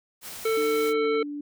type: noise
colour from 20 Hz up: white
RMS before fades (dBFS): -39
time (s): 0.21-0.94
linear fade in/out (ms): 50
type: harmonic tone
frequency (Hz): 445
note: A4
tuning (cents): +20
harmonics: 1 / 3 / 5 / 7 / 9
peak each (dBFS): -22 / -32 / -34 / -44 / -42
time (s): 0.45-1.23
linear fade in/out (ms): 5
type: tone with pitch glide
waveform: sine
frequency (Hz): 301.9 to 291.3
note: D4 to D4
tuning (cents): +48 to -14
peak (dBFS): -31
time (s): 0.57-1.41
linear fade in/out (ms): 5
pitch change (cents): -62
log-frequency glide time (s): 0.95-1.04
effects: none